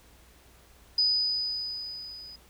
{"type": "tone with level ramp", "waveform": "sine", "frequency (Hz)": 4978, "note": "D#8", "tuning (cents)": 0, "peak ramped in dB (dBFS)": [-20, -43], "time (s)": [0.98, 2.36], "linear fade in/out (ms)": 5, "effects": ["added 60 Hz sine -58 dBFS peak until 2.49 s", "pink hiss -58 dBFS RMS until 2.49 s"]}